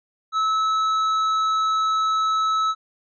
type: tone with hard clipping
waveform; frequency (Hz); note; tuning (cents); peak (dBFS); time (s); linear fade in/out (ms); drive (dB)
triangle; 1300; E6; -24; -20; 0.32-2.75; 50; 10
effects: resampled to 16000 Hz